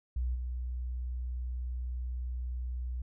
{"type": "tone with level steps", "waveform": "sine", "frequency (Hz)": 61.74, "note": "B1", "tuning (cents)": 0, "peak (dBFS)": [-29, -33], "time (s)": [0.16, 3.02], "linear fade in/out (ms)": 5, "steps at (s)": 0.34, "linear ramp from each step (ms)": 20, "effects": []}